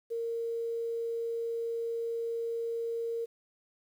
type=tone with quantisation; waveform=sine; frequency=462.3 Hz; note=A#4; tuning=14 cents flat; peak=-31 dBFS; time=0.1-3.26 s; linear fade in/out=20 ms; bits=10; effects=none